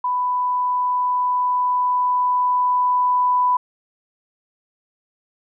sine tone with level ramp, 994 Hz, B5, 11 cents sharp, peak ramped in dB -18 to -14 dBFS, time 0.04-3.57 s, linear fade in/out 5 ms, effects none

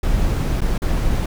brown noise with dropouts, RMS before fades -18 dBFS, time 0.03-1.26 s, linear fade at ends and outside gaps 5 ms, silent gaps 0.608-0.615 / 0.78-0.819 s, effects none

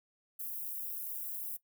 white high-pass noise, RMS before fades -40 dBFS, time 0.39-1.57 s, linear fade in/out 10 ms, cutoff 12000 Hz, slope 24 dB/octave, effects noise-tail reverb RT60 0.1 s tail -17 dB re dry

